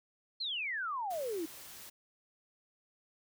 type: exponential sweep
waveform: sine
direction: down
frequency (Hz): 4331 to 306.1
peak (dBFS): -34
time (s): 0.4-1.46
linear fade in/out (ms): 10
type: noise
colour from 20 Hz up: white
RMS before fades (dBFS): -50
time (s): 1.1-1.9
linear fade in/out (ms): 10
effects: none